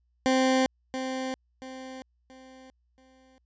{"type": "tone with echo", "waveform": "20% pulse", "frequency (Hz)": 260.8, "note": "C4", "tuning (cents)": -5, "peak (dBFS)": -16, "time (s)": [0.26, 0.66], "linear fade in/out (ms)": 0, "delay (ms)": 680, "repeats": 4, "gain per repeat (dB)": -9, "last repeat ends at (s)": 3.38, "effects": ["added 60 Hz sine -67 dBFS peak until 3.45 s", "resampled to 16000 Hz"]}